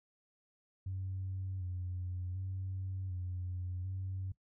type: tone with vibrato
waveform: sine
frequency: 92.5 Hz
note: F#2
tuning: in tune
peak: -36 dBFS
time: 0.86-4.32 s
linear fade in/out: 5 ms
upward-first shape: square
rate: 0.67 Hz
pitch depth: 38 cents each way
effects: noise-tail reverb RT60 0.1 s tail -18 dB re dry + tanh soft clip ceiling -32 dBFS